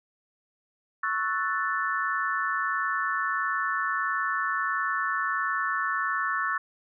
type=chord; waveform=sine; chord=F# minor seventh; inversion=second; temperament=equal; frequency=1108.7 / 1318.5 / 1480 / 1760 Hz; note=C#6 / E6 / F#6 / A6; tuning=0 / 0 / 0 / 0 cents; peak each=-30 / -31 / -32 / -30 dBFS; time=1.03-6.58 s; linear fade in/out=5 ms; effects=none